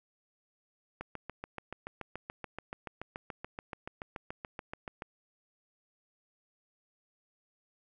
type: click train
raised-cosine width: 0.5 ms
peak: -24 dBFS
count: 29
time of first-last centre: 1.01-5.021 s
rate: 6.98 Hz
effects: none